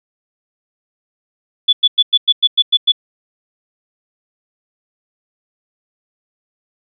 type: tone bursts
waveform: sine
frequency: 3448 Hz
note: A7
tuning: 36 cents flat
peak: -7 dBFS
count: 9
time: 1.68-2.921 s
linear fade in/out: 10 ms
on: 49 ms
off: 100 ms
effects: none